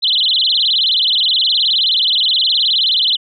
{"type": "tone with vibrato", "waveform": "sine", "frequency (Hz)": 3520, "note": "A7", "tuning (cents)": 0, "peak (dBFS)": -11, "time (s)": [0.02, 3.17], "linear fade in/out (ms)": 20, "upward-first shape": "sine", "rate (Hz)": 19, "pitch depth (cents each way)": 300, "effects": []}